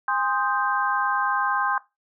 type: chord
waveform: sine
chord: Ab major seventh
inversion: none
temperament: equal with one note detuned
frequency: 815.9 / 1046.5 / 1244.5 / 1568 Hz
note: Ab5 / C6 / Eb6 / G6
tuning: -31 / 0 / 0 / 0 cents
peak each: -27 / -25 / -29 / -26 dBFS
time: 0.08-1.78 s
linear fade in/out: 2 ms
effects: noise-tail reverb RT60 0.2 s tail -17 dB re dry